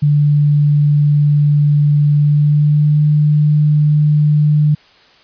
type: tone with pitch glide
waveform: sine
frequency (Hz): 146.83 to 149.83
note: D3 to D3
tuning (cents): 0 to +35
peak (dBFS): -8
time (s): 0.02-4.75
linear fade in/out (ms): 10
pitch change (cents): +35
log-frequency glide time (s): 2.17-3
effects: white hiss -47 dBFS RMS until 5.23 s + resampled to 11025 Hz